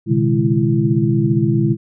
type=tone cluster; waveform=sine; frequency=120.1 / 135.3 / 152.8 / 206.9 / 334.9 Hz; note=B2 / C#3 / D#3 / G#3 / E4; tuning=-48 / -42 / -31 / -6 / +27 cents; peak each=-19 dBFS; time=0.06-1.77 s; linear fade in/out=50 ms; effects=none